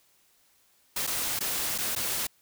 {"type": "noise with dropouts", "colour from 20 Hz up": "white", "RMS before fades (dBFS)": -30, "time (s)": [0.96, 2.27], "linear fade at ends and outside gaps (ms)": 5, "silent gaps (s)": [[1.068, 1.073], [1.392, 1.406], [1.78, 1.784], [1.952, 1.961]], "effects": ["white hiss -65 dBFS RMS until 2.41 s"]}